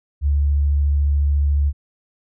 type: tone with vibrato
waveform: sine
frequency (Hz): 71.8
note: D2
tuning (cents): -39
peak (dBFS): -14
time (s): 0.21-1.73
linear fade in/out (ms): 50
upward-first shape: triangle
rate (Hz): 14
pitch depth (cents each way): 15
effects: none